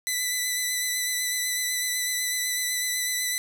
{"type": "tone with vibrato", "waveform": "10% pulse", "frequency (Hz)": 1993, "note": "B6", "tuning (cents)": 15, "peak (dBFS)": -16, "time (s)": [0.07, 3.38], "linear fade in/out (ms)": 0, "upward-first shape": "sine", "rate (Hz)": 8, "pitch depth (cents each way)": 19, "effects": []}